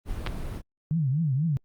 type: noise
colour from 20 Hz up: brown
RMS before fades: -32 dBFS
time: 0.05-0.62 s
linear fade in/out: 50 ms
type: clicks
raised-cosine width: 0.3 ms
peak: -14 dBFS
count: 2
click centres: 0.264 / 0.272 s
type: tone with vibrato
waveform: sine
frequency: 146.5 Hz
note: D3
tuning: 4 cents flat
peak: -22 dBFS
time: 0.91-1.57 s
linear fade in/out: 0 ms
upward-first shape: triangle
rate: 4.1 Hz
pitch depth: 280 cents each way
effects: Opus 32 kbps